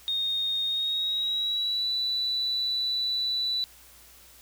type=tone with pitch glide; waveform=sine; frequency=3700 to 3966 Hz; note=A#7 to B7; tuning=-14 to +7 cents; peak=-25 dBFS; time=0.08-3.64 s; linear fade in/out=0 ms; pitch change=+121 cents; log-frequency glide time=0.66-1.89 s; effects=added 60 Hz sine -60 dBFS peak until 4.41 s + white hiss -53 dBFS RMS until 4.41 s